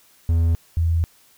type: tone pair in turn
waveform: triangle / sine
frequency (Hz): 83 / 83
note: E2 / E2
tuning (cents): +12 / +12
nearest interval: unison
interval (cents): 0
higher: neither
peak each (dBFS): -13 / -16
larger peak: first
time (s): 0.29-0.55 / 0.77-1.04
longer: second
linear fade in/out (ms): 0
effects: white hiss -55 dBFS RMS until 1.37 s